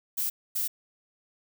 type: noise bursts at uneven times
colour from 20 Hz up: violet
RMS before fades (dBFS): -29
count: 2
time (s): 0.17-0.3 / 0.55-0.68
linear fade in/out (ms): 10
effects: none